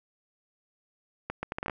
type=accelerating click train; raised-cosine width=0.5 ms; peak=-17 dBFS; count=8; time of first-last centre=1.3-1.698 s; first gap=130 ms; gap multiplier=0.7; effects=none